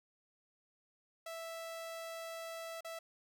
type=tone with dropouts; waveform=sawtooth; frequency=659 Hz; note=E5; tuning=1 cent flat; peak=-39 dBFS; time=1.26-2.99 s; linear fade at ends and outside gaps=5 ms; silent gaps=2.808-2.846 s; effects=none